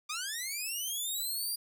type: linear sweep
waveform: 10% pulse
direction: up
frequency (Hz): 1174.7 to 4827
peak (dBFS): -26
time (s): 0.09-1.56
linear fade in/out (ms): 10
effects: none